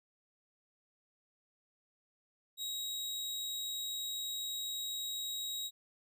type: tone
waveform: sawtooth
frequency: 3812 Hz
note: A#7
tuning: 38 cents sharp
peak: -34 dBFS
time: 2.57-5.71 s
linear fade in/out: 50 ms
effects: none

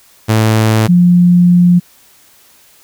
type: tone pair in turn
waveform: sawtooth / sine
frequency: 110 / 176.49 Hz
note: A2 / F3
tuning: 0 / +18 cents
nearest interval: minor sixth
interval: 818 cents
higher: second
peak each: -4 dBFS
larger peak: neither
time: 0.28-0.88 / 0.88-1.8 s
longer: second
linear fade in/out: 20 ms
effects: white hiss -46 dBFS RMS until 2.83 s

